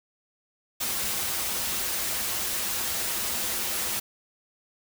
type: noise with comb filter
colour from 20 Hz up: white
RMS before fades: -29 dBFS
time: 0.8-4 s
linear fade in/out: 10 ms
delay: 6.9 ms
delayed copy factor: -0.55
effects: none